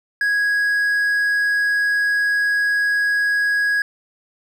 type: tone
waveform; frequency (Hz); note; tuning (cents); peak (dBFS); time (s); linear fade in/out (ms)
triangle; 1658; G#6; -3; -14; 0.21-3.82; 2
effects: none